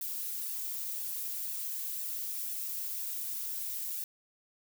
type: noise with flanger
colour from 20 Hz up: violet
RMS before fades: -37 dBFS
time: 0.01-4.04 s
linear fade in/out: 2 ms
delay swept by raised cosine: 1.1 to 3.7 ms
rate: 2 Hz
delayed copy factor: +0.55
effects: none